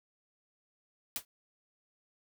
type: noise with exponential decay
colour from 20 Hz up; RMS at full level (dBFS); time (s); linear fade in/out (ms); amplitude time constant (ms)
white; -31; 1.16-1.25; 1; 18
effects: none